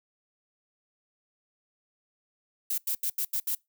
violet noise bursts at uneven times, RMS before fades -29 dBFS, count 6, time 2.7-2.78 / 2.87-2.95 / 3.03-3.1 / 3.18-3.25 / 3.33-3.4 / 3.47-3.55 s, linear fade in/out 5 ms, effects noise-tail reverb RT60 0.2 s tail -24 dB re dry

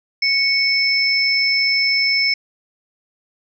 sine tone pair together, 2217 / 5273 Hz, C#7 / E8, 0 / 0 cents, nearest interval octave + minor third, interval 1500 cents, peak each -17 dBFS, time 0.22-2.34 s, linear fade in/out 5 ms, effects none

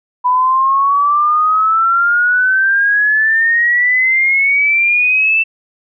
sine exponential sweep, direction up, 987.8 to 2669 Hz, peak -9 dBFS, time 0.24-5.44 s, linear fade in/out 20 ms, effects none

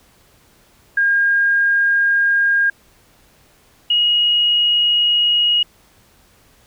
sine tone pair in turn, 1617 / 2888 Hz, G#6 / F#7, -47 / -43 cents, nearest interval minor seventh, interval 1004 cents, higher second, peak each -12 dBFS, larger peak neither, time 0.97-2.7 / 3.9-5.63 s, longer neither, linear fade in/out 5 ms, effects pink hiss -53 dBFS RMS until 6.66 s

